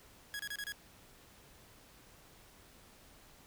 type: tone bursts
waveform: sawtooth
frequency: 1663 Hz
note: G#6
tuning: 2 cents sharp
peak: -35 dBFS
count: 5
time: 0.34-0.721 s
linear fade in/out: 0 ms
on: 53 ms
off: 29 ms
effects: pink hiss -60 dBFS RMS until 3.46 s